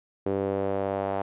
sawtooth tone with band-pass filter sweep, 98 Hz, G2, in tune, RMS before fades -28 dBFS, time 0.26-1.22 s, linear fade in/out 5 ms, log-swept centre 420 to 710 Hz, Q 2.5, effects resampled to 8000 Hz

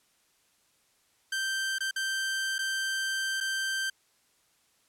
sawtooth tone with dropouts, 1564 Hz, G6, 4 cents flat, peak -25 dBFS, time 1.32-3.9 s, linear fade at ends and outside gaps 5 ms, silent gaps 1.785-1.805 / 1.911-1.96 / 2.583-2.589 / 3.404-3.408 s, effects white hiss -68 dBFS RMS until 4.88 s + low-pass 11000 Hz 12 dB/octave

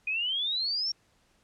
sine exponential sweep, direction up, 2454 to 5588 Hz, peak -27 dBFS, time 0.07-0.92 s, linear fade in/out 5 ms, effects pink hiss -67 dBFS RMS until 1.43 s + low-pass 9000 Hz 12 dB/octave

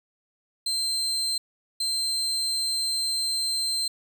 35% pulse tone bursts at uneven times, 4127 Hz, C8, 25 cents flat, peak -23 dBFS, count 2, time 0.66-1.38 / 1.8-3.88 s, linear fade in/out 5 ms, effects none

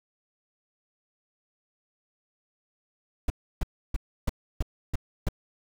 brown noise bursts, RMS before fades -24 dBFS, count 7, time 3.28-5.287 s, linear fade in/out 2 ms, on 21 ms, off 310 ms, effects none

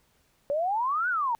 sine exponential two-way sweep, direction up then down, 554.4 to 1527 to 896 Hz, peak -24 dBFS, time 0.5-1.35 s, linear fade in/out 0 ms, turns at 1.09 s, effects pink hiss -67 dBFS RMS until 1.39 s

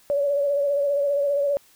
sine tone with vibrato, 568 Hz, C#5, 42 cents sharp, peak -19 dBFS, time 0.1-1.57 s, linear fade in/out 0 ms, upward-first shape sine, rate 15 Hz, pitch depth 36 cents each way, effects white hiss -56 dBFS RMS until 1.75 s

